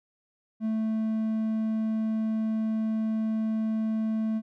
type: tone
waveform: triangle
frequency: 220 Hz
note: A3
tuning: in tune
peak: -23 dBFS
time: 0.6-4.42 s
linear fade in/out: 50 ms
effects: none